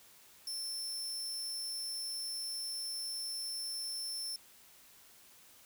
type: tone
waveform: sawtooth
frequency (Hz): 5350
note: E8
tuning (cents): +25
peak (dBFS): -35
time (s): 0.47-4.36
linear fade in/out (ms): 2
effects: white hiss -60 dBFS RMS until 5.65 s